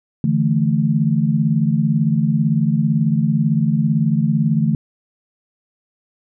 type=chord; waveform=sine; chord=D suspended second; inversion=none; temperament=equal; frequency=146.83 / 164.81 / 220 Hz; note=D3 / E3 / A3; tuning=0 / 0 / 0 cents; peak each=-18 dBFS; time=0.24-4.75 s; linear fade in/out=2 ms; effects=none